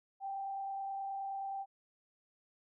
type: tone with frequency modulation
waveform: sine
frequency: 784 Hz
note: G5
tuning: in tune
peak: -37 dBFS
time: 0.2-1.66 s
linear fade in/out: 50 ms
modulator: 29.5 Hz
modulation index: 0.36
effects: none